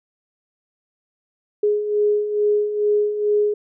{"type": "beating tone pair", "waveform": "sine", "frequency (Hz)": [415.3, 417.6], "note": ["G#4", "G#4"], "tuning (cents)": [0, 10], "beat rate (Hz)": 2.3, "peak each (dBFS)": [-24, -17], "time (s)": [1.63, 3.54], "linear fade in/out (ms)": 5, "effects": []}